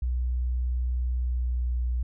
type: tone with pitch glide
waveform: sine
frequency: 61.74 to 60.93 Hz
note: B1 to B1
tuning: 0 to -23 cents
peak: -24 dBFS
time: 0.02-2.03 s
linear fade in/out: 5 ms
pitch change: -23 cents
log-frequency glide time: 1.16-1.76 s
effects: none